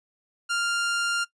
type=tone; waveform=sawtooth; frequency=1396.9 Hz; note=F6; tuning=in tune; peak=-20 dBFS; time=0.49-1.25 s; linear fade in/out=20 ms; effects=noise-tail reverb RT60 0.1 s tail -19 dB re dry + resampled to 22050 Hz